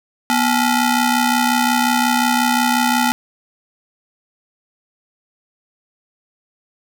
sawtooth ring-modulated tone, 554.4 Hz, C#5, in tune, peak -7 dBFS, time 0.3-3.12 s, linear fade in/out 0 ms, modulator 310 Hz, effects 7-bit

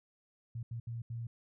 sine tone bursts at uneven times, 116.54 Hz, A#2, in tune, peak -37 dBFS, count 4, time 0.55-0.63 / 0.71-0.8 / 0.87-1.02 / 1.1-1.27 s, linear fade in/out 5 ms, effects none

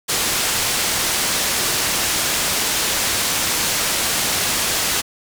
white low-pass noise, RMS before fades -20 dBFS, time 0.08-5.02 s, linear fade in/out 20 ms, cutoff 9200 Hz, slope 12 dB/octave, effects none

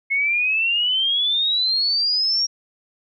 sine exponential sweep, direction up, 2171 to 5640 Hz, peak -17 dBFS, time 0.1-2.47 s, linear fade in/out 20 ms, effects none

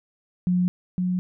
sine tone pair in turn, 179.8 / 181.36 Hz, F#3 / F#3, -49 / -34 cents, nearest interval unison, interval 15 cents, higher second, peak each -18 / -21 dBFS, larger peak first, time 0.47-0.68 / 0.98-1.19 s, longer neither, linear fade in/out 0 ms, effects none

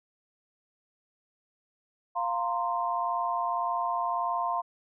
sine chord, F suspended fourth, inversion none, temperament equal with one note detuned, 698.5 / 924.8 / 1046.5 Hz, F5 / Bb5 / C6, 0 / -14 / 0 cents, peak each -31 / -32 / -30 dBFS, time 2.15-4.62 s, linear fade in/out 20 ms, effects none

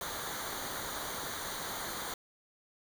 pink noise with comb filter, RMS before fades -39 dBFS, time 0.01-2.14 s, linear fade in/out 2 ms, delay 0.38 ms, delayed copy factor -0.75, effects none

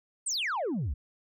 sine exponential sweep, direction down, 9130 to 56.9 Hz, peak -26 dBFS, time 0.26-0.94 s, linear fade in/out 10 ms, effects tanh soft clip ceiling -27 dBFS

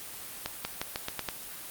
accelerating click train, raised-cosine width 0.2 ms, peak -13 dBFS, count 7, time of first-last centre 0.46-1.288 s, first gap 190 ms, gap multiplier 0.87, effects white hiss -42 dBFS RMS until 1.7 s + Opus 32 kbps

